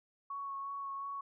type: tone with vibrato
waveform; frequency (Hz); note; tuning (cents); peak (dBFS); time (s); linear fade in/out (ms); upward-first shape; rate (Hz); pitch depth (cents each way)
sine; 1108.7; C#6; 0; -38; 0.3-1.21; 5; sine; 2.8; 14
effects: none